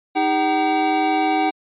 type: tone cluster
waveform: square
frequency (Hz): 313 / 404 / 762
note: D#4 / G#4 / G5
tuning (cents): +10 / -48 / -49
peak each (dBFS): -22 / -28 / -19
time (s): 0.15-1.51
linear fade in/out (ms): 20
effects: resampled to 8000 Hz